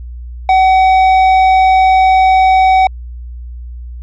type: tone with tanh clipping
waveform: triangle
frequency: 756 Hz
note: F#5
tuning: 37 cents sharp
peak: -7 dBFS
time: 0.49-2.87 s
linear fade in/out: 2 ms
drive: 13 dB
effects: added 60 Hz sine -24 dBFS peak until 4.02 s